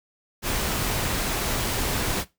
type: noise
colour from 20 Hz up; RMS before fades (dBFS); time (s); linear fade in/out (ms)
pink; -26; 0.42-2.25; 50
effects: noise-tail reverb RT60 0.2 s tail -17 dB re dry